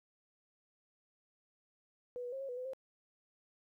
sine tone with pitch steps, 492.3 / 488.2 / 536 / 545 / 492 / 506 / 528 Hz, B4 / B4 / C5 / C#5 / B4 / B4 / C5, -6 / -20 / +42 / -29 / -7 / +42 / +16 cents, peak -39 dBFS, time 2.16-2.734 s, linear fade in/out 0 ms, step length 82 ms, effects 13-bit

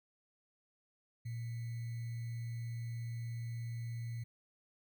sine tone with sample-and-hold, 116.8 Hz, A#2, 4 cents sharp, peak -38 dBFS, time 1.25-4.24 s, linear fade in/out 10 ms, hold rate 2100 Hz, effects none

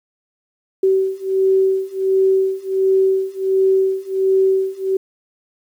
sine beating tone pair, 381.9 / 383.3 Hz, G4 / G4, -45 / -39 cents, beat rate 1.4 Hz, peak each -17 / -16 dBFS, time 0.83-4.97 s, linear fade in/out 5 ms, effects 8-bit

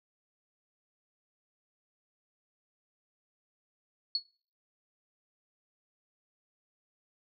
sine tone with exponential decay, 4369 Hz, C#8, 26 cents flat, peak -23 dBFS, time 4.15-4.23 s, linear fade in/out 2 ms, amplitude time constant 17 ms, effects noise-tail reverb RT60 0.4 s tail -20 dB re dry

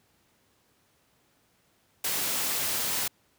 white noise, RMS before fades -29 dBFS, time 2.04-3.08 s, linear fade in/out 5 ms, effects pink hiss -67 dBFS RMS until 3.38 s + high-pass 80 Hz 12 dB/octave

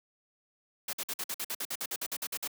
white noise bursts, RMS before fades -35 dBFS, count 16, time 0.88-2.476 s, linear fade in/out 5 ms, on 51 ms, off 52 ms, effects high-pass 200 Hz 12 dB/octave

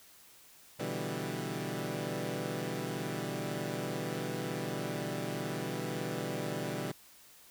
15% pulse chord, E minor seventh, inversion second, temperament equal, 123.47 / 146.83 / 164.81 / 196 Hz, B2 / D3 / E3 / G3, 0 / 0 / 0 / 0 cents, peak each -34 dBFS, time 0.79-6.92 s, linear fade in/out 10 ms, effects white hiss -58 dBFS RMS until 7.5 s

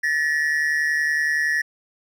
triangle tone pair together, 1749.3 / 1900 Hz, A6 / A#6, -11 / +33 cents, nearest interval minor second, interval 144 cents, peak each -20 dBFS, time 0.03-1.62 s, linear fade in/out 10 ms, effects none

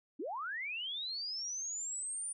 sine linear sweep, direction up, 246.9 to 9397 Hz, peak -37 dBFS, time 0.19-2.33 s, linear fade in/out 10 ms, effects none

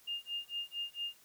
sine tone with tremolo, 2820 Hz, F7, 16 cents sharp, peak -34 dBFS, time 0.07-1.17 s, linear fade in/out 10 ms, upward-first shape sine, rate 4.4 Hz, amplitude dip 100%, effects white hiss -63 dBFS RMS until 1.24 s

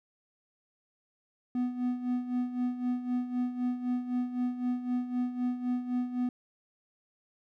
triangle tone with tremolo, 247.8 Hz, B3, 6 cents sharp, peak -24 dBFS, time 1.55-6.29 s, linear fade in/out 2 ms, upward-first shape sine, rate 3.9 Hz, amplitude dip 70%, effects none

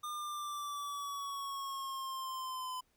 square linear sweep, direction down, 1211 to 1012 Hz, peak -39 dBFS, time 0.03-2.81 s, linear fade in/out 10 ms, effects pink hiss -75 dBFS RMS until 2.96 s

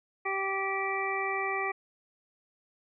harmonic tone, 388.9 Hz, G4, 14 cents flat, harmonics 1 / 2 / 3 / 5 / 6, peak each -35 / -35 / -35 / -35 / -35 dBFS, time 0.25-1.72 s, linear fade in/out 10 ms, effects none

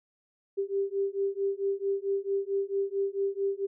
sine beating tone pair, 392.4 / 396.9 Hz, G4 / G4, +2 / +22 cents, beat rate 4.5 Hz, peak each -30 dBFS, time 0.57-3.67 s, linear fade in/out 20 ms, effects none

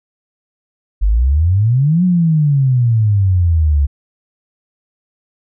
sine exponential two-way sweep, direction up then down, 46.54 to 185 to 69 Hz, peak -9 dBFS, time 1.01-3.87 s, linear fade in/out 20 ms, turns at 2.04 s, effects none

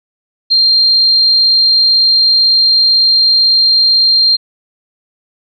sine tone, 4186 Hz, C8, in tune, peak -6 dBFS, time 0.5-4.37 s, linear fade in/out 20 ms, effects none

